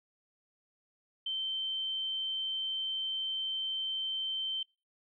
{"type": "tone", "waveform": "sine", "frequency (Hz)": 3106, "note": "G7", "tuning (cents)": -17, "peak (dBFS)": -32, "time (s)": [1.26, 4.63], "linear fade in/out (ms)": 5, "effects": ["noise-tail reverb RT60 0.3 s tail -26 dB re dry"]}